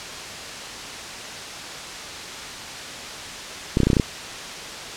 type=clicks; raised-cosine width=3 ms; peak=-4 dBFS; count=8; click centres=3.771 / 3.803 / 3.833 / 3.87 / 3.902 / 3.932 / 3.968 / 3.998 s; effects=white hiss -33 dBFS RMS until 4.96 s + low-pass 6000 Hz 12 dB/octave